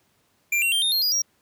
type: tone with pitch steps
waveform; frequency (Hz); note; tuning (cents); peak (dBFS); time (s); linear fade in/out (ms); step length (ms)
square; 2375 / 2744 / 3170 / 3663 / 4232 / 4889 / 5649; D7 / F7 / G7 / A#7 / C8 / D#8 / F8; +19 / -31 / +19 / -31 / +19 / -31 / +19; -20; 0.52-1.22; 5; 100
effects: pink hiss -65 dBFS RMS until 1.41 s + high-pass 100 Hz 12 dB/octave